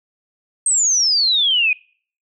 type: exponential sweep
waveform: sine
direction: down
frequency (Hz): 8460 to 2436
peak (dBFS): -13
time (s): 0.66-1.73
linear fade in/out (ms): 2
effects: noise-tail reverb RT60 0.5 s tail -26 dB re dry